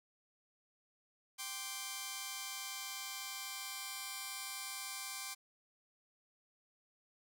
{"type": "chord", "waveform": "5% pulse", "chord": "G suspended fourth", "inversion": "none", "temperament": "just", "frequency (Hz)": [784, 1045.3, 1176], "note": ["G5", "C6", "D6"], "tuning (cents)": [0, -2, 2], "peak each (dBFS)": [-36, -34, -36], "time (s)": [1.38, 5.35], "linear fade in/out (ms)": 20, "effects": []}